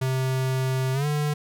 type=tone with pitch glide; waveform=square; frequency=130.81 to 148.54 Hz; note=C3 to D3; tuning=0 to +20 cents; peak=-23 dBFS; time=0.01-1.34 s; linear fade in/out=10 ms; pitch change=+220 cents; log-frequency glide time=0.93-1.06 s; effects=none